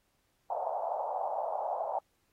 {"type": "band-pass noise", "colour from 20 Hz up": "pink", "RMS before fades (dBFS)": -34, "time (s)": [0.5, 1.99], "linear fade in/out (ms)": 5, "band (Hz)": [610, 880], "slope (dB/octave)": 48, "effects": ["pink hiss -75 dBFS RMS until 2.32 s", "AAC 48 kbps"]}